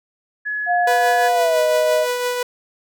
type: tone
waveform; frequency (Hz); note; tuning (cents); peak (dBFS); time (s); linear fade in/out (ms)
sine; 1695; G#6; +35; -21; 0.45-1.29; 20
type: tone with pitch glide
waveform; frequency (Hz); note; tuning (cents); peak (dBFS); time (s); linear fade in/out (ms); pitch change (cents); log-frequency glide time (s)
sine; 709 to 620.8; F5 to D#5; +26 to -4; -15; 0.66-2.07; 50; -230; 1.33-1.6
type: tone with tremolo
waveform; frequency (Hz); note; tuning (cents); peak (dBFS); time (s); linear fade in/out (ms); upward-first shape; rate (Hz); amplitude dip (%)
sawtooth; 492.6; B4; -5; -14; 0.87-2.43; 5; triangle; 5.9; 40
effects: none